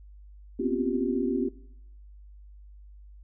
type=tone cluster; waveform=sine; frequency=244.9 / 258.3 / 272.4 / 348.9 / 389.3 Hz; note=B3 / C4 / C#4 / F4 / G4; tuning=-14 / -22 / -30 / -2 / -12 cents; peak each=-31 dBFS; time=0.59-1.49 s; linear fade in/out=10 ms; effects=noise-tail reverb RT60 0.8 s tail -20 dB re dry + added 50 Hz sine -46 dBFS peak until 3.23 s